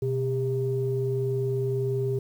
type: tone pair together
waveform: sine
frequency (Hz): 126 / 399.5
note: B2 / G4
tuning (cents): +35 / +33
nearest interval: octave + minor sixth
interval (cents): 1998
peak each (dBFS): -26 / -26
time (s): 0.02-2.19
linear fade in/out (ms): 5
effects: tanh soft clip ceiling -16 dBFS + 9-bit